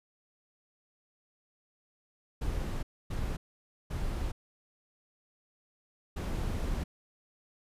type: noise bursts at uneven times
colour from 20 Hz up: brown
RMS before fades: -33 dBFS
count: 4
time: 2.41-2.83 / 3.1-3.37 / 3.9-4.32 / 6.16-6.84 s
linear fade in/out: 10 ms
effects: resampled to 32000 Hz